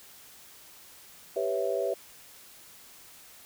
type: chord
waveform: sine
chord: C# half-diminished seventh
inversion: second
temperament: equal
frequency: 392 / 493.9 / 554.4 / 659.3 Hz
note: G4 / B4 / C#5 / E5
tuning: 0 / 0 / 0 / 0 cents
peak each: -32 dBFS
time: 1.36-1.94 s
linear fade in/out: 5 ms
effects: white hiss -52 dBFS RMS until 3.45 s